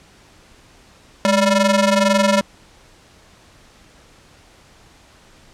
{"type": "ring-modulated tone", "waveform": "sawtooth", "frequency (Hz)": 392, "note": "G4", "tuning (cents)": 0, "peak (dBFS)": -6, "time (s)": [1.25, 2.41], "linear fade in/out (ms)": 0, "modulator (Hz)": 185, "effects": ["pink hiss -49 dBFS RMS until 5.53 s", "low-pass 8000 Hz 12 dB/octave"]}